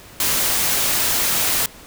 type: noise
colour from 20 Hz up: white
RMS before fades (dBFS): -19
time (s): 0.2-1.66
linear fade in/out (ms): 2
effects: pink hiss -42 dBFS RMS until 1.86 s